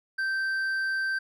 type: tone with hard clipping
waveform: sine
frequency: 1559 Hz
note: G6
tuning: 10 cents flat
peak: -27 dBFS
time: 0.18-1.19 s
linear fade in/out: 10 ms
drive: 4 dB
effects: none